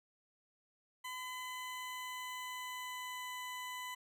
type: tone with pitch glide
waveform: 20% pulse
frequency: 1012 to 1001 Hz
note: B5 to B5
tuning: +42 to +23 cents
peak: -37 dBFS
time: 1.04-3.95 s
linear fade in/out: 10 ms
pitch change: -19 cents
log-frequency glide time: 1.18-3.32 s
effects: none